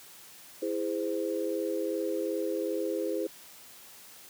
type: chord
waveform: sine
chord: E augmented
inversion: none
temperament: just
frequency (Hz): 329.6 / 412 / 515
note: E4 / G#4 / B#4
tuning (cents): 0 / -14 / -28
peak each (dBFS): -33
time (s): 0.62-3.27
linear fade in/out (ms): 5
effects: white hiss -51 dBFS RMS until 4.29 s + high-pass 100 Hz 12 dB/octave